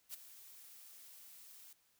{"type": "noise with ADSR envelope", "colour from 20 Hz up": "blue", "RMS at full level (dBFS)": -44, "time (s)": [0.09, 1.73], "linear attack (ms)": 49, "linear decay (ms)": 13, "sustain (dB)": -13, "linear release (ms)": 3, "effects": ["white hiss -74 dBFS RMS until 1.99 s"]}